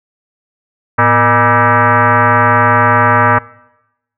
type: tone with frequency modulation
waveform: sine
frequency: 109.4 Hz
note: A2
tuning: 9 cents flat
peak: -6 dBFS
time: 0.98-3.39 s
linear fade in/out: 10 ms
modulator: 358 Hz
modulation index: 4.4
effects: noise-tail reverb RT60 0.9 s tail -22 dB re dry